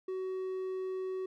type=tone; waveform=triangle; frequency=375.3 Hz; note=F#4; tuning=25 cents sharp; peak=-32 dBFS; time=0.08-1.26 s; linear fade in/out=5 ms; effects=none

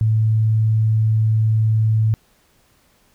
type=tone; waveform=sine; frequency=109.9 Hz; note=A2; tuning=2 cents flat; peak=-13 dBFS; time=0.01-2.14 s; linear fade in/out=0 ms; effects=pink hiss -58 dBFS RMS until 3.14 s

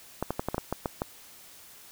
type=clicks; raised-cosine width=1 ms; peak=-14 dBFS; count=9; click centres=0.226 / 0.306 / 0.395 / 0.486 / 0.545 / 0.581 / 0.726 / 0.858 / 1.019 s; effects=white hiss -51 dBFS RMS until 1.91 s

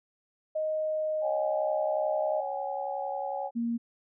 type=tone with pitch glide; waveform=sine; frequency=623 to 617.3 Hz; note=D#5 to D#5; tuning=+2 to -14 cents; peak=-27 dBFS; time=0.55-2.41 s; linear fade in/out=10 ms; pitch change=-16 cents; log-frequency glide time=0.74-1.68 s
type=chord; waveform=sine; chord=C# suspended fourth; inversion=none; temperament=equal with one note detuned; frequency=554.4 / 759.5 / 830.6 Hz; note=C#5 / F#5 / G#5; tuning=0 / +45 / 0 cents; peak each=-35 dBFS; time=1.21-3.51 s; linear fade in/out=50 ms
type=tone; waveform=sine; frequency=233.7 Hz; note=A#3; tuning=5 cents sharp; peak=-27 dBFS; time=3.55-3.78 s; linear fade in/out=20 ms
effects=none

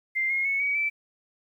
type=tone with pitch steps; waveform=sine; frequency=2093 / 2148 / 2205 / 2263 / 2322 Hz; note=C7 / C7 / C#7 / C#7 / D7; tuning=0 / +45 / -10 / +35 / -20 cents; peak=-23 dBFS; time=0.15-0.9 s; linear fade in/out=20 ms; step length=150 ms; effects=10-bit

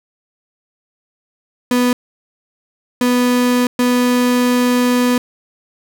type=tone bursts at uneven times; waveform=35% pulse; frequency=246.9 Hz; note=B3; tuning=in tune; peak=-10 dBFS; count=3; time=1.71-1.93 / 3.01-3.67 / 3.79-5.18 s; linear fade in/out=2 ms; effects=none

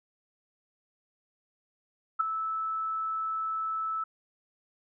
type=tone with ADSR envelope; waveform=sine; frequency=1310 Hz; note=E6; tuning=11 cents flat; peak=-19 dBFS; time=2.19-4.04 s; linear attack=16 ms; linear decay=7 ms; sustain=-10 dB; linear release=6 ms; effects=none

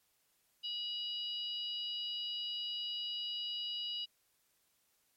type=harmonic tone; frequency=970 Hz; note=B5; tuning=31 cents flat; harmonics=3 / 4 / 5; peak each=-38 / -45 / -45 dBFS; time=0.63-4.06 s; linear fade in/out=20 ms; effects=white hiss -75 dBFS RMS until 5.16 s + MP3 64 kbps

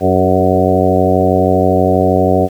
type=harmonic tone with a mistuned harmonic; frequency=92.5 Hz; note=F#2; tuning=in tune; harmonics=1 / 2 / 3 / 4 / 5 / 6 / 7 / 8; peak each=-17 / -17 / -17 / -17 / -17 / -17 / -17 / -17 dBFS; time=0-2.49 s; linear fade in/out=50 ms; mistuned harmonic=4; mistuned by=+28 cents; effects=7-bit

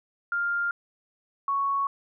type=tone pair in turn; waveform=sine; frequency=1400 / 1110.3 Hz; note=F6 / C#6; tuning=+4 / +2 cents; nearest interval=major third; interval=402 cents; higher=first; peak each=-24 / -23 dBFS; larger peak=second; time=0.32-0.71 / 1.48-1.87 s; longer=neither; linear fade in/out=2 ms; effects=none

